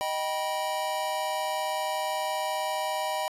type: chord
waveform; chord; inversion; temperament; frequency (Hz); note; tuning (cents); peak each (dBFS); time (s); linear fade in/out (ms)
square; Eb augmented; none; just; 622.3 / 777.8 / 972.3; Eb5 / G5 / B5; 0 / -14 / -27; -33; 0.01-3.28; 0
effects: resampled to 32000 Hz + 10-bit